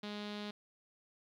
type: tone with low-pass filter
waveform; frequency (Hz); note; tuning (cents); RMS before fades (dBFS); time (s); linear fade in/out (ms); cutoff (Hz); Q
sawtooth; 207.7; G#3; 0; -43; 0.03-0.51; 5; 3900; 3.4
effects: 12-bit